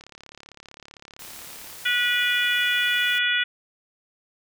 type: click train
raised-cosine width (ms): 0.2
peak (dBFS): -26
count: 62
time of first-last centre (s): 0.01-1.728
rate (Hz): 35.5
type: noise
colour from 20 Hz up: white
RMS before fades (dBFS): -41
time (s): 1.19-3.19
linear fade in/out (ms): 10
type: harmonic tone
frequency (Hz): 487.6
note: B4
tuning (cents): -22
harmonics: 3 / 4 / 5 / 6 / 7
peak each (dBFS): -24 / -26 / -27 / -28 / -27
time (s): 1.85-3.44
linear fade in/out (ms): 10
effects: none